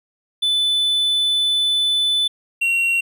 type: tone pair in turn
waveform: triangle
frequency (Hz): 3500 / 2742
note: A7 / F7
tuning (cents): -10 / -32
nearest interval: major third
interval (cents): 422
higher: first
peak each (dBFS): -14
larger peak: neither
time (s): 0.42-2.28 / 2.61-3.01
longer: first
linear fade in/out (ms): 10
effects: none